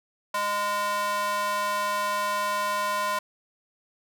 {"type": "tone with high-pass filter", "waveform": "square", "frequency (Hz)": 205.3, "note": "G#3", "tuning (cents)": -20, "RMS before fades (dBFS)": -27, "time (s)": [0.34, 3.19], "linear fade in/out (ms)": 5, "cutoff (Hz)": 910, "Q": 3, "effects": []}